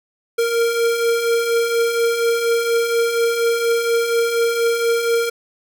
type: beating tone pair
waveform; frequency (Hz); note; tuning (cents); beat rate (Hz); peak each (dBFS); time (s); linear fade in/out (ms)
square; 461.6 / 465.8; A#4 / A#4; -17 / -1; 4.2; -25 / -17; 0.38-5.3; 10
effects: none